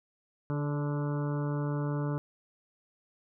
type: harmonic tone with a mistuned harmonic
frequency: 145.9 Hz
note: D3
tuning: 11 cents flat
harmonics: 1 / 2 / 3 / 4 / 6 / 7 / 8 / 9 / 10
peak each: -30 / -36 / -40 / -42 / -46 / -47 / -48 / -49 / -50 dBFS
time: 0.5-2.18 s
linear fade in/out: 0 ms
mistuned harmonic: 3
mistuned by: -20 cents
effects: none